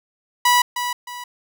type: tone with echo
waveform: sawtooth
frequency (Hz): 979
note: B5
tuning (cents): -15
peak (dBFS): -9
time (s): 0.45-0.62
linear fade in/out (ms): 5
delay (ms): 310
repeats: 2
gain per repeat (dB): -9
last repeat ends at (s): 1.24
effects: none